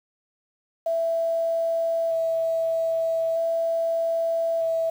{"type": "tone with vibrato", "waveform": "sine", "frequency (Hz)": 659.3, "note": "E5", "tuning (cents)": 0, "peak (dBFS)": -21, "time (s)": [0.86, 4.9], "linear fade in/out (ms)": 5, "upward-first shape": "square", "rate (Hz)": 0.4, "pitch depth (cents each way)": 8, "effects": ["8-bit"]}